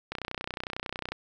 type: click train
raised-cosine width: 0.3 ms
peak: -17 dBFS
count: 32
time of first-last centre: 0.12-1.12 s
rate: 31 Hz
effects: none